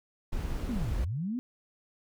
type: noise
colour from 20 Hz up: brown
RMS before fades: -33 dBFS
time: 0.32-1.05 s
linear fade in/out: 10 ms
type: linear two-way sweep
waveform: sine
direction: down then up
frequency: 260.4 to 35.6 to 260.4 Hz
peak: -30 dBFS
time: 0.69-1.39 s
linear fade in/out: 0 ms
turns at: 0.97 s
effects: none